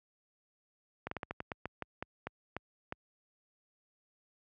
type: slowing click train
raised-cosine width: 0.5 ms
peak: -22 dBFS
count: 13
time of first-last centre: 1.07-2.924 s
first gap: 44 ms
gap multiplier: 1.21
effects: high-pass 60 Hz 12 dB/octave